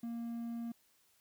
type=tone with quantisation; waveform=triangle; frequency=233.3 Hz; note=A#3; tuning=2 cents sharp; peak=-36 dBFS; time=0.03-0.72 s; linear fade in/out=5 ms; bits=11; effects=white hiss -71 dBFS RMS until 1.2 s